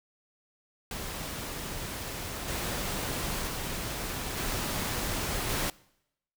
pink noise with level steps, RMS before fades -37 / -33 / -35 / -32 / -30 dBFS, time 0.91-5.7 s, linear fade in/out 2 ms, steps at 2.48 / 3.47 / 4.37 / 5.49 s, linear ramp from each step 2 ms, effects noise-tail reverb RT60 0.8 s tail -23 dB re dry

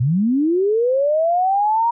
sine linear sweep, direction up, 112.7 to 950 Hz, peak -14 dBFS, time 0-1.91 s, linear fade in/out 10 ms, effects none

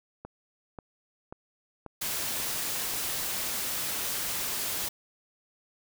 click train, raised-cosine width 1 ms, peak -26 dBFS, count 6, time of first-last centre 0.25-2.938 s, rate 1.86 Hz
white noise, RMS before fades -32 dBFS, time 2.01-4.89 s, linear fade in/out 10 ms
effects none

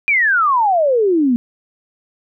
sine exponential sweep, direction down, 2436 to 230.6 Hz, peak -11 dBFS, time 0.08-1.36 s, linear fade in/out 0 ms, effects none

